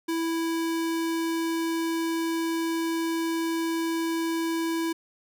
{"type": "tone", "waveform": "square", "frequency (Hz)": 329.6, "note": "E4", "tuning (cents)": 0, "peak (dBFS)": -26, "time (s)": [0.08, 4.93], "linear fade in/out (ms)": 10, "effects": []}